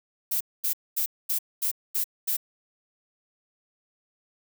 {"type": "noise bursts", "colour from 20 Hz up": "violet", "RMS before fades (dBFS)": -26, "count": 7, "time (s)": [0.31, 2.369], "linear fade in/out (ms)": 10, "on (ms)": 97, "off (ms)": 230, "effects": []}